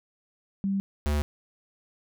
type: tone pair in turn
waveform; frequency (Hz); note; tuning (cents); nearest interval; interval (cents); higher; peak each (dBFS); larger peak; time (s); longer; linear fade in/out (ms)
sine / square; 196 / 73.89; G3 / D2; 0 / +11; octave + perfect fourth; 1689; first; -24; neither; 0.64-0.8 / 1.06-1.22; neither; 0
effects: none